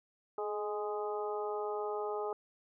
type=harmonic tone with a mistuned harmonic; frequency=207.7 Hz; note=G#3; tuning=in tune; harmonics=2 / 3 / 4 / 5 / 6; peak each=-36 / -43 / -40 / -48 / -44 dBFS; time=0.38-2.33 s; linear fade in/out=2 ms; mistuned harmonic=2; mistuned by=+26 cents; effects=none